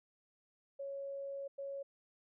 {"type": "tone bursts at uneven times", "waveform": "sine", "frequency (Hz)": 554, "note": "C#5", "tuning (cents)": -1, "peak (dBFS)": -40, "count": 2, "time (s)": [[0.79, 1.48], [1.58, 1.83]], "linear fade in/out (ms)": 10, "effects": []}